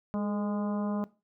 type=harmonic tone with a mistuned harmonic; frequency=205.8 Hz; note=G#3; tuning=16 cents flat; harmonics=1 / 2 / 3 / 4 / 5 / 6 / 7; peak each=-29 / -41 / -38 / -44 / -43 / -47 / -55 dBFS; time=0.14-1.04 s; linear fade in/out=0 ms; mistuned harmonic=2; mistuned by=+65 cents; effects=noise-tail reverb RT60 0.3 s tail -19 dB re dry